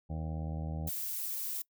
harmonic tone, 79 Hz, D#2, 27 cents sharp, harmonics 1 / 2 / 3 / 4 / 6 / 7 / 8 / 9 / 10, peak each -37 / -38 / -47 / -50 / -54 / -51 / -55 / -55 / -52 dBFS, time 0.09-0.9 s, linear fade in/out 20 ms
violet noise, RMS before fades -37 dBFS, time 0.87-1.62 s, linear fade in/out 5 ms
effects noise-tail reverb RT60 0.1 s tail -23 dB re dry

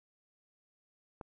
click, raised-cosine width 1 ms, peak -29 dBFS, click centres 1.212 s, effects none

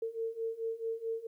sine beating tone pair, 450.2 / 454.8 Hz, A4 / A#4, +40 / -43 cents, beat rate 4.6 Hz, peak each -38 / -36 dBFS, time 0.02-1.27 s, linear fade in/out 5 ms, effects 12-bit

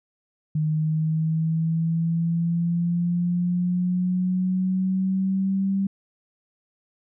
sine linear sweep, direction up, 153.8 to 195.7 Hz, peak -20 dBFS, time 0.55-5.87 s, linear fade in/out 5 ms, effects none

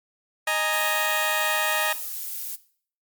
15% pulse chord, D# suspended fourth, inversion none, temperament just, 622.3 / 829.7 / 933.4 Hz, D#5 / G#5 / A#5, 0 / -2 / +2 cents, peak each -20 / -22 / -22 dBFS, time 0.47-1.93 s, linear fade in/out 5 ms
violet noise, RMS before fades -32 dBFS, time 0.72-2.56 s, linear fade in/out 10 ms
effects noise-tail reverb RT60 0.5 s tail -17 dB re dry + MP3 96 kbps

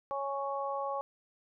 harmonic tone, 277.2 Hz, C#4, in tune, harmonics 2 / 3 / 4, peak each -36 / -37 / -37 dBFS, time 0.11-1.01 s, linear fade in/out 0 ms, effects none

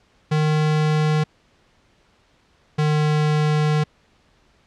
square tone pair in turn, 153.5 / 151.74 Hz, D#3 / D#3, -23 / -43 cents, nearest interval unison, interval 20 cents, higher first, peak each -17 / -17 dBFS, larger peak neither, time 0.31-1.24 / 2.78-3.84 s, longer second, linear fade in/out 10 ms, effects pink hiss -59 dBFS RMS until 4.66 s + low-pass 5000 Hz 12 dB/octave

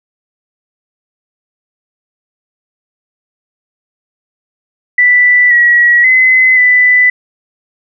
sine tone with pitch steps, 1975 / 1919 / 2035 / 1992 Hz, B6 / A#6 / C7 / B6, 0 / +50 / -49 / +14 cents, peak -4 dBFS, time 4.98-7.1 s, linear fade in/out 5 ms, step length 530 ms, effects none

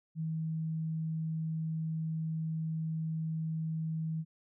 sine tone, 160 Hz, D#3, 49 cents sharp, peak -32 dBFS, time 0.15-4.25 s, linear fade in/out 50 ms, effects none

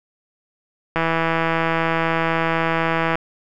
click train, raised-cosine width 0.5 ms, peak -5 dBFS, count 361, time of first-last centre 0.96-3.155 s, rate 164 Hz, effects none

